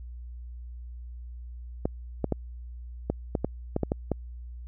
clicks, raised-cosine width 2 ms, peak -12 dBFS, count 10, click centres 1.855 / 2.243 / 2.323 / 3.1 / 3.352 / 3.446 / 3.764 / 3.833 / 3.919 / 4.117 s, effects added 60 Hz sine -38 dBFS peak until 4.67 s

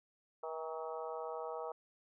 harmonic tone with a mistuned harmonic, 160.3 Hz, E3, 48 cents flat, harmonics 3 / 4 / 5 / 6 / 7 / 8, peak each -43 / -45 / -47 / -49 / -50 / -51 dBFS, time 0.43-1.72 s, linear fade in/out 5 ms, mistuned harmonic 6, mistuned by -47 cents, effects none

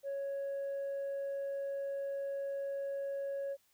sine tone, 554.4 Hz, C#5, in tune, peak -33 dBFS, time 0.03-3.57 s, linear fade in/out 50 ms, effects tanh soft clip ceiling -34 dBFS + white hiss -72 dBFS RMS until 3.73 s

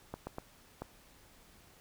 clicks, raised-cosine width 1 ms, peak -25 dBFS, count 4, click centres 0.14 / 0.27 / 0.384 / 0.82 s, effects pink hiss -61 dBFS RMS until 1.8 s

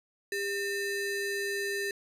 square ring-modulated tone, 1103 Hz, C#6, 9 cents flat, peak -28 dBFS, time 0.32-1.91 s, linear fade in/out 2 ms, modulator 703 Hz, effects resampled to 32000 Hz + 11-bit

